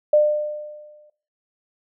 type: tone with exponential decay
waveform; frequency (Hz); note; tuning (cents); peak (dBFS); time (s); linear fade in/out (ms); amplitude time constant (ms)
sine; 600; D5; +37; -10; 0.13-1.1; 5; 210
effects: noise-tail reverb RT60 0.5 s tail -18 dB re dry